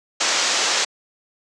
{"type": "low-pass noise", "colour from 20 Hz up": "white", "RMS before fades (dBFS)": -20, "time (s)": [0.2, 0.85], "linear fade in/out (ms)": 10, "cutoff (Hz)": 7200, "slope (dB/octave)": 48, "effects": ["high-pass 400 Hz 12 dB/octave"]}